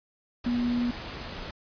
sine tone in noise, 241.7 Hz, B3, 37 cents flat, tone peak -24 dBFS, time 0.46-0.91 s, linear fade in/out 5 ms, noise pink, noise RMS -38 dBFS, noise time 0.44-1.51 s, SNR +11 dB, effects resampled to 11025 Hz

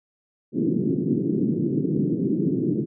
white band-pass noise, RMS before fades -23 dBFS, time 0.52-2.86 s, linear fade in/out 50 ms, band 130 to 370 Hz, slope 48 dB/octave, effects none

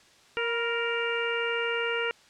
harmonic tone with a mistuned harmonic, 466.2 Hz, A#4, in tune, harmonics 1 / 2 / 3 / 4 / 5 / 6, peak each -30 / -38 / -32 / -36 / -35 / -34 dBFS, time 0.37-2.11 s, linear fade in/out 0 ms, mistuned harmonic 2, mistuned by +49 cents, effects white hiss -57 dBFS RMS until 2.29 s + low-pass 6000 Hz 12 dB/octave

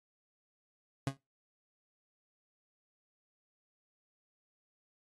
30% pulse tone with exponential decay, 136.1 Hz, C#3, 31 cents flat, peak -24 dBFS, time 1.07-1.17 s, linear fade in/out 2 ms, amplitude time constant 21 ms, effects noise-tail reverb RT60 0.2 s tail -21 dB re dry + AAC 32 kbps

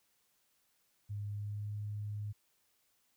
sine tone with pitch glide, 102.8 to 104.24 Hz, G#2 to G#2, -17 to +7 cents, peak -37 dBFS, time 1.09-2.33 s, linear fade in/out 20 ms, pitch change +24 cents, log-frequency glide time 1.3-1.71 s, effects white hiss -75 dBFS RMS until 3.16 s

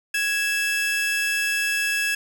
40% pulse tone pair together, 1661.2 / 2637 Hz, G#6 / E7, 0 / 0 cents, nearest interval minor sixth, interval 800 cents, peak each -23 dBFS, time 0.14-2.15 s, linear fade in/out 5 ms, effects none

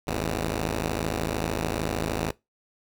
5% pulse tone pair together, 53.25 / 82.41 Hz, G#1 / E2, +44 / 0 cents, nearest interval minor sixth, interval 756 cents, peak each -17 / -19 dBFS, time 0.07-2.31 s, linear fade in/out 5 ms, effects noise-tail reverb RT60 0.2 s tail -21 dB re dry

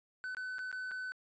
triangle tone with dropouts, 1509 Hz, F#6, 34 cents sharp, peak -36 dBFS, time 0.24-1.12 s, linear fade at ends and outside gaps 0 ms, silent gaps 0.348-0.369 / 0.584-0.591 / 0.715-0.727 / 0.911-0.916 s, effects resampled to 16000 Hz

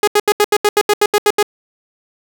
sawtooth tone bursts, 415.5 Hz, G#4, 1 cent sharp, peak -5 dBFS, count 12, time 0.03-1.428 s, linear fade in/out 2 ms, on 45 ms, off 78 ms, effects none

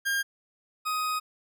40% pulse tone pair in turn, 1610 / 1253.5 Hz, G6 / D#6, +46 / +12 cents, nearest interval major third, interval 434 cents, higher first, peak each -24 / -26 dBFS, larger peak first, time 0.05-0.23 / 0.85-1.2 s, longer second, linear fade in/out 20 ms, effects none

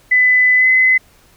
sine tone with pitch glide, 2004 to 2032 Hz, B6 to B6, +25 to +49 cents, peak -8 dBFS, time 0.11-0.98 s, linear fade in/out 10 ms, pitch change +24 cents, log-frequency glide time 0.57-0.67 s, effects pink hiss -50 dBFS RMS until 1.36 s

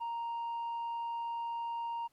sine tone with tanh clipping, 932.3 Hz, A#5, in tune, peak -35 dBFS, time 0-2.08 s, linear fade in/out 20 ms, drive 2 dB, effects pink hiss -74 dBFS RMS until 2.12 s + MP3 64 kbps

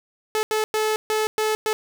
sawtooth tone bursts at uneven times, 432.4 Hz, A4, 30 cents flat, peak -16 dBFS, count 6, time 0.35-0.43 / 0.51-0.64 / 0.74-0.96 / 1.1-1.27 / 1.38-1.55 / 1.66-1.73 s, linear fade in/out 0 ms, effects none

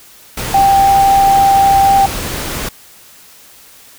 sine tone in noise, 787 Hz, G5, 7 cents sharp, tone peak -6 dBFS, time 0.54-2.06 s, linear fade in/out 5 ms, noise pink, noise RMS -21 dBFS, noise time 0.37-2.69 s, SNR +12 dB, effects white hiss -41 dBFS RMS until 3.98 s

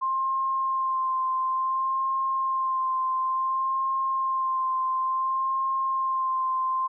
sine tone with vibrato, 1054 Hz, C6, 12 cents sharp, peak -23 dBFS, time 0.01-6.88 s, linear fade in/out 20 ms, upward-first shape sine, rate 0.57 Hz, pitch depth 18 cents each way, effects none

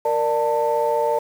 sine tone cluster, 465.8 / 592 / 891 Hz, A#4 / D5 / A5, -1 / +14 / +22 cents, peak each -21 dBFS, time 0.05-1.19 s, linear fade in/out 5 ms, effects tanh soft clip ceiling -10 dBFS + 7-bit

